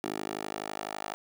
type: tone with high-pass filter sweep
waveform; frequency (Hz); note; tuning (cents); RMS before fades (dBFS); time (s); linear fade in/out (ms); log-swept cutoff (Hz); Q
10% pulse; 51.91; G#1; 0; -37; 0.04-1.14; 0; 350 to 700; 1.7
effects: none